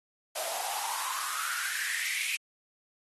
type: noise with high-pass filter sweep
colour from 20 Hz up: white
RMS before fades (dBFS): -33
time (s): 0.35-2.37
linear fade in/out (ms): 10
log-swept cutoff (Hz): 620 to 2500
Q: 8.1
effects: AAC 32 kbps